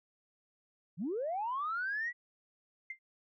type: linear sweep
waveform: sine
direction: up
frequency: 139.8 to 1973 Hz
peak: -32 dBFS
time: 0.97-2.13 s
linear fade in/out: 50 ms
type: tone with exponential decay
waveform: sine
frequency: 2093 Hz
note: C7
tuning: in tune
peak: -35 dBFS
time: 2.9-2.99 s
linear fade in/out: 5 ms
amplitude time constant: 18 ms
effects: tanh soft clip ceiling -28 dBFS